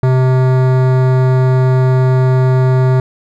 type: tone with hard clipping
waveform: sine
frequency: 129.2 Hz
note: C3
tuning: 21 cents flat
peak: -10 dBFS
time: 0.03-3 s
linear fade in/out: 2 ms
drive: 17 dB
effects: none